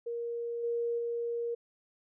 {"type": "tone with level steps", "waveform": "sine", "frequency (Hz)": 470, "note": "A#4", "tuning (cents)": 14, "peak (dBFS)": [-33, -29, -31], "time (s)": [0.06, 1.55], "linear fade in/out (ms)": 10, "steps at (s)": [0.63, 0.98], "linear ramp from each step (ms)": 10, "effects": []}